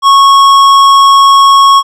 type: tone with tanh clipping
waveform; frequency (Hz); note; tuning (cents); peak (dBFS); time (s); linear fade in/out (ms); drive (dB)
triangle; 1101; C#6; -12; -3; 0.02-1.83; 50; 17
effects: none